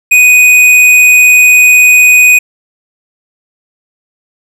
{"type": "tone with hard clipping", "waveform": "triangle", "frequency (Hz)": 2489, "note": "D#7", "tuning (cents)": 0, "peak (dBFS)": -3, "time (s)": [0.11, 2.39], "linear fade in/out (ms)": 10, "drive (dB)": 14, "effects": []}